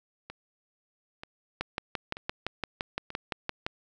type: two click trains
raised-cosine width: 0.3 ms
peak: -14 / -24 dBFS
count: 13 / 4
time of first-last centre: 1.61-3.665 / 0.3-3.104 s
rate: 5.84 / 1.07 Hz
effects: none